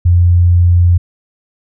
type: tone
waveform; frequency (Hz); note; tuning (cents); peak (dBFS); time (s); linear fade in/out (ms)
sine; 87.6; F2; +6; -5; 0.05-0.98; 10
effects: none